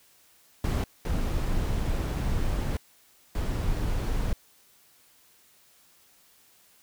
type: noise bursts at uneven times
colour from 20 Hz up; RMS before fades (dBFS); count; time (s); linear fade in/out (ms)
brown; -27; 3; 0.64-0.84 / 1.05-2.77 / 3.35-4.33; 2
effects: white hiss -60 dBFS RMS until 6.82 s